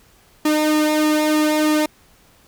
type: tone with flanger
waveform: sawtooth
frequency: 305.5 Hz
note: D#4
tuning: 32 cents flat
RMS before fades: -17 dBFS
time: 0.45-1.86 s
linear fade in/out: 5 ms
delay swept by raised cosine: 1.9 to 2.63 ms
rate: 3.2 Hz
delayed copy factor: -0.7
effects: pink hiss -53 dBFS RMS until 2.47 s